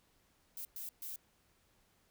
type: noise bursts at uneven times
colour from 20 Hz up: violet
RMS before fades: -44 dBFS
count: 3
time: 0.57-0.65 / 0.76-0.89 / 1.02-1.16 s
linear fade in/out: 2 ms
effects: pink hiss -72 dBFS RMS until 2.1 s